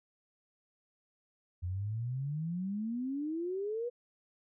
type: exponential sweep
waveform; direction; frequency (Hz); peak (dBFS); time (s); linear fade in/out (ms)
sine; up; 86.1 to 493.9; -33; 1.62-3.9; 20
effects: none